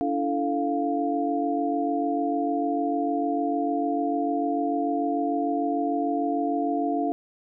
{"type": "tone cluster", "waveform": "sine", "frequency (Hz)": [286, 332.7, 439.7, 700], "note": ["D4", "E4", "A4", "F5"], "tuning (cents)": [-46, 16, -1, 4], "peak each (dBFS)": [-26, -31, -32, -27], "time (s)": [0.01, 7.12], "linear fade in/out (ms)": 0, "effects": []}